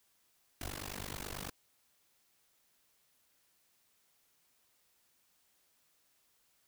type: noise with amplitude modulation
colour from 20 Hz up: pink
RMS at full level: -39 dBFS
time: 0.61-1.5 s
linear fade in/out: 2 ms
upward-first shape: sine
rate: 49.1 Hz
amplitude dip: 100%
effects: white hiss -73 dBFS RMS until 6.67 s